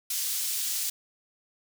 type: high-pass noise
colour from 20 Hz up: pink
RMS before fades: -30 dBFS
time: 0.1-0.9 s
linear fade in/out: 5 ms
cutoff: 5200 Hz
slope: 12 dB/octave
effects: none